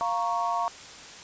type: chord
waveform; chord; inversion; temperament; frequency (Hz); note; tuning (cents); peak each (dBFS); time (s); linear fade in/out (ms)
sine; Bb minor; second; equal; 698.5 / 932.3 / 1108.7; F5 / Bb5 / Db6; 0 / 0 / 0; -29; 0.01-0.68; 0
effects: white hiss -44 dBFS RMS until 1.23 s + resampled to 16000 Hz